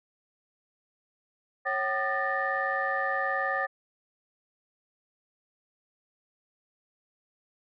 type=tone cluster; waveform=sine; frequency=548 / 763 / 1213 / 1767 / 1866 Hz; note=C#5 / G5 / D#6 / A6 / A#6; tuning=-20 / -47 / -44 / +7 / +1 cents; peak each=-33 / -32 / -32 / -30 / -36 dBFS; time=1.65-3.67 s; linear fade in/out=20 ms; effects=tanh soft clip ceiling -16 dBFS